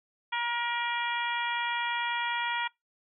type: harmonic tone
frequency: 474.7 Hz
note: A#4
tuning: 31 cents sharp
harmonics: 2 / 3 / 4 / 5 / 6 / 7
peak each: -31 / -36 / -35 / -36 / -42 / -38 dBFS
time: 0.32-2.68 s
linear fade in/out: 10 ms
effects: noise-tail reverb RT60 0.2 s tail -26 dB re dry

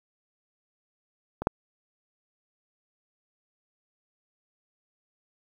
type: clicks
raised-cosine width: 1 ms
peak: -18 / -7 dBFS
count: 2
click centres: 1.42 / 1.471 s
effects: 8-bit

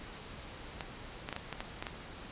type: clicks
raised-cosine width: 0.3 ms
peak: -21 dBFS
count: 8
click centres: 0.808 / 1.289 / 1.327 / 1.364 / 1.527 / 1.605 / 1.825 / 1.868 s
effects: pink hiss -47 dBFS RMS until 2.31 s + resampled to 8000 Hz

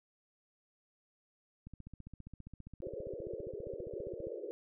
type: click train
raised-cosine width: 5 ms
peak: -36 dBFS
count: 40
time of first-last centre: 1.67-4.27 s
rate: 15 Hz
type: band-pass noise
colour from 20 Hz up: white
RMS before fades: -43 dBFS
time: 2.82-4.51 s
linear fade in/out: 0 ms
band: 340 to 560 Hz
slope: 96 dB/octave
effects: none

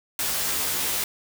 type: noise with comb filter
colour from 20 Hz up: white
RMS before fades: -26 dBFS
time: 0.19-1.04 s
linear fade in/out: 2 ms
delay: 14 ms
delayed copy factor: +1
effects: none

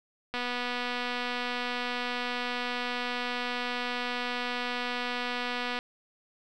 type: click train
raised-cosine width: 0.3 ms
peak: -17 dBFS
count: 1336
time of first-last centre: 0.34-5.789 s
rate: 245 Hz
effects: none

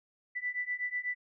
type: beating tone pair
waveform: sine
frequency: 1975.5 / 1983.6 Hz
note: B6 / B6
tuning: 0 / +7 cents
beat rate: 8.1 Hz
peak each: -36 / -35 dBFS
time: 0.35-1.15 s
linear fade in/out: 20 ms
effects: none

